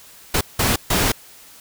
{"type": "noise bursts at uneven times", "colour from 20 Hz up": "pink", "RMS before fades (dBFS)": -18, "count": 3, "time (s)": [[0.34, 0.41], [0.59, 0.76], [0.9, 1.12]], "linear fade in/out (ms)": 5, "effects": ["white hiss -45 dBFS RMS until 1.6 s"]}